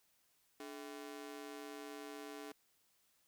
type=ring-modulated tone; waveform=sawtooth; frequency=360.7 Hz; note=F#4; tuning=44 cents flat; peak=-40 dBFS; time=0.6-2.52 s; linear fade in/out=2 ms; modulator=68.1 Hz; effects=white hiss -75 dBFS RMS until 3.27 s